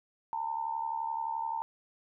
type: tone with amplitude modulation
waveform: sine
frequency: 905 Hz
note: A5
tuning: 48 cents sharp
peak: -28 dBFS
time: 0.33-1.62 s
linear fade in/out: 0 ms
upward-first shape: sine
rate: 71.6 Hz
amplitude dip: 75%
effects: none